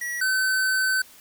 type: tone pair in turn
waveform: square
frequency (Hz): 1927 / 1526.7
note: B6 / G6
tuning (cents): -43 / -46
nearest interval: major third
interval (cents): 403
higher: first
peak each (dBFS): -28 / -21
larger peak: second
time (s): 0.01-0.21 / 0.21-1.02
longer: second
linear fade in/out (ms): 5
effects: white hiss -50 dBFS RMS until 1.2 s